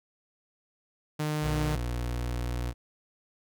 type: tone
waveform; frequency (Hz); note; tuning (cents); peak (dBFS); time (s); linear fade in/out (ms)
sawtooth; 151.9; D#3; -41; -24; 1.19-1.76; 10
type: tone with pitch glide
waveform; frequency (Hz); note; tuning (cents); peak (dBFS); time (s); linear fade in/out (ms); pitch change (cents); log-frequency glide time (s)
30% pulse; 60.1 to 60.45; B1 to B1; -46 to -36; -27; 1.41-2.74; 50; +10; 2.17-2.62
effects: none